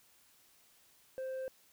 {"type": "tone with tanh clipping", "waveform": "sine", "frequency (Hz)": 523.3, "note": "C5", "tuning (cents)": 0, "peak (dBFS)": -38, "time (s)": [1.18, 1.48], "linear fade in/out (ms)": 0, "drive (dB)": 4, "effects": ["white hiss -66 dBFS RMS until 1.72 s"]}